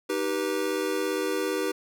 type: chord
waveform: square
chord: Eb augmented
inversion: none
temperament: just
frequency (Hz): 311.1 / 388.9 / 486.1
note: Eb4 / G4 / B4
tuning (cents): 0 / -14 / -28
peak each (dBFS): -32 / -30 / -31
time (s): 0.09-1.72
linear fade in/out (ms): 10
effects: none